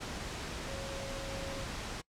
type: tone in noise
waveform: sine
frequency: 546 Hz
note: C#5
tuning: 26 cents flat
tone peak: -42 dBFS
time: 0.67-1.65 s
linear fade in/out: 20 ms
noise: pink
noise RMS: -40 dBFS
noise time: 0-2.02 s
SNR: -5 dB
effects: noise-tail reverb RT60 0.1 s tail -23 dB re dry + low-pass 7000 Hz 12 dB/octave